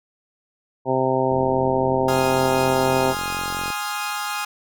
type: harmonic tone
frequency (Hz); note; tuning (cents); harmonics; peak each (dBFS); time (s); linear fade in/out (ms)
130.81; C3; 0; 1 / 2 / 3 / 4 / 5 / 6 / 7; -28 / -26 / -23 / -24 / -25 / -27 / -25; 0.85-3.15; 50
type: click train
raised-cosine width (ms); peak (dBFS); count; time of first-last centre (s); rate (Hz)
2; -20; 108; 1.32-3.703; 44.9
type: chord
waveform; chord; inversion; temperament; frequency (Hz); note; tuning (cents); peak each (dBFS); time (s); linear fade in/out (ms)
sawtooth; F minor seventh; first; equal; 830.6 / 1046.5 / 1244.5 / 1396.9; Ab5 / C6 / Eb6 / F6; 0 / 0 / 0 / 0; -25 / -30 / -26 / -27; 2.08-4.45; 5
effects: none